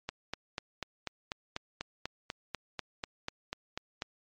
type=click train; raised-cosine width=0.2 ms; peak=-17 dBFS; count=17; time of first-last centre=0.09-4.021 s; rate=4.07 Hz; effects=low-pass 6000 Hz 12 dB/octave + MP3 64 kbps